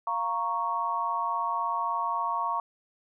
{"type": "chord", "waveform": "sine", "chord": "Bb minor", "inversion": "second", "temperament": "equal with one note detuned", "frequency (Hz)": [696, 932.3, 1108.7], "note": ["F5", "Bb5", "Db6"], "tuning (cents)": [-6, 0, 0], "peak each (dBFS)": [-35, -30, -29], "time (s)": [0.07, 2.6], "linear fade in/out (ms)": 2, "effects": []}